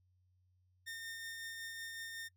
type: tone with tremolo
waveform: sawtooth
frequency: 1822 Hz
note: A#6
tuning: 40 cents flat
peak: -39 dBFS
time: 0.86-2.29 s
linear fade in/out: 20 ms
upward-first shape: triangle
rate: 5.4 Hz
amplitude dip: 30%
effects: noise-tail reverb RT60 0.1 s tail -24 dB re dry + added 91 Hz sine -70 dBFS peak until 2.36 s